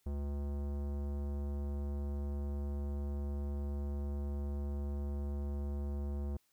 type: tone with tanh clipping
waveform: sine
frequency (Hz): 71.3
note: C#2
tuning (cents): +49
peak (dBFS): -37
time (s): 0.06-6.37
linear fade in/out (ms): 5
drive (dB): 18
effects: white hiss -75 dBFS RMS until 6.52 s